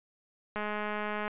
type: click train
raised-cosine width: 0.5 ms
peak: -20 dBFS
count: 152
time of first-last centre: 0.56-1.279 s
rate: 210 Hz
effects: resampled to 8000 Hz